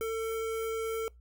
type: tone with notch filter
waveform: square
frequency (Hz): 448.4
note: A4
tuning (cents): +33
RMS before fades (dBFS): -33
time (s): 0.01-1.08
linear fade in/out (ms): 0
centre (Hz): 4300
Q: 1.3
effects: noise-tail reverb RT60 0.2 s tail -24 dB re dry + added 60 Hz sine -53 dBFS peak until 1.2 s